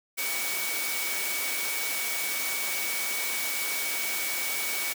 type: tone in noise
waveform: sine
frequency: 2253 Hz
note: C#7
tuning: 28 cents sharp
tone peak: -33 dBFS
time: 0.17-4.94 s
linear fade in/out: 20 ms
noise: white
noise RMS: -31 dBFS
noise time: 0.17-4.94 s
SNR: -5 dB
effects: high-pass 300 Hz 12 dB/octave